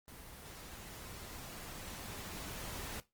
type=noise with level ramp; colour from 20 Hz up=pink; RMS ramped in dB=-52 to -43 dBFS; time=0.08-3 s; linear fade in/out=0 ms; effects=noise-tail reverb RT60 0.2 s tail -17 dB re dry + Opus 24 kbps